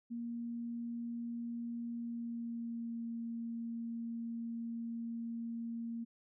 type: tone with pitch glide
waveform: sine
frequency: 235.1 to 231.5 Hz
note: A#3 to A#3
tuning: +15 to -12 cents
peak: -38 dBFS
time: 0.1-6.05 s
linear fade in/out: 20 ms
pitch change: -27 cents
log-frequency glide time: 1.92-3.05 s
effects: none